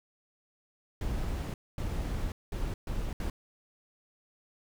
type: noise bursts at uneven times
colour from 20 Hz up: brown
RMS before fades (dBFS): -33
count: 5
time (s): 1.01-1.54 / 1.78-2.32 / 2.52-2.74 / 2.87-3.13 / 3.2-3.3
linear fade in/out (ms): 2
effects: none